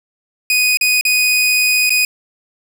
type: tone with dropouts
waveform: sawtooth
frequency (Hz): 2489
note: D#7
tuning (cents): 0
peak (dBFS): -8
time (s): 0.5-2.05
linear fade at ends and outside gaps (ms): 2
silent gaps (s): 0.772-0.811 / 1.011-1.051 / 1.895-1.904
effects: 7-bit